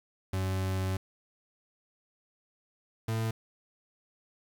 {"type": "tone pair in turn", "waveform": "40% pulse", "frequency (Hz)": [94.6, 111.95], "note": ["F#2", "A2"], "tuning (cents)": [39, 30], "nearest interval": "minor third", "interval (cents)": 291, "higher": "second", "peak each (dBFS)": -28, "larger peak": "neither", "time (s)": [[0.33, 0.97], [3.08, 3.31]], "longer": "first", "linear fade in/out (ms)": 5, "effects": ["9-bit"]}